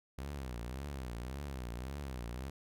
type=tone with vibrato; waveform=sawtooth; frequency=64.7 Hz; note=C2; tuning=19 cents flat; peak=-36 dBFS; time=0.18-2.5 s; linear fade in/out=5 ms; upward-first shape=triangle; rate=1.8 Hz; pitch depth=220 cents each way; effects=none